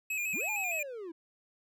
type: tone with vibrato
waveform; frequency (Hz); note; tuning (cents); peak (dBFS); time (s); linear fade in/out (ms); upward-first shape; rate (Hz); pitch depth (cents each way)
square; 2489; D#7; 0; -32; 0.1-0.83; 5; square; 6.5; 53
type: linear two-way sweep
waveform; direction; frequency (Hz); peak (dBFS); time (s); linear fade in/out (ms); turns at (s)
triangle; up then down; 133.8 to 879 to 314.9; -37; 0.33-1.12; 10; 0.5
effects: none